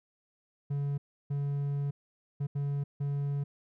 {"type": "tone bursts at uneven times", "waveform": "triangle", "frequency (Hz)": 141.9, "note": "C#3", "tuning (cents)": 41, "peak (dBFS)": -27, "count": 5, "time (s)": [[0.7, 0.98], [1.3, 1.91], [2.4, 2.47], [2.55, 2.84], [3, 3.44]], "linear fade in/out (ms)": 10, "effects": []}